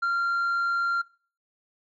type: tone with tanh clipping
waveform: sine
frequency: 1384 Hz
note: F6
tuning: 16 cents flat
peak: -23 dBFS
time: 0.02-1.02 s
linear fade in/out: 10 ms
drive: 2 dB
effects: noise-tail reverb RT60 0.4 s tail -22 dB re dry